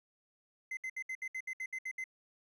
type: tone bursts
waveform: triangle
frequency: 2058 Hz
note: C7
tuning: 29 cents flat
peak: -35 dBFS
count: 11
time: 0.71-2.041 s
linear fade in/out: 5 ms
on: 61 ms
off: 66 ms
effects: none